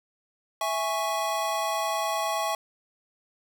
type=chord; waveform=square; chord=C# minor; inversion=first; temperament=equal; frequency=659.3 / 830.6 / 1108.7 Hz; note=E5 / G#5 / C#6; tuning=0 / 0 / 0 cents; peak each=-31 dBFS; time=0.61-2.55 s; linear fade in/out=2 ms; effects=none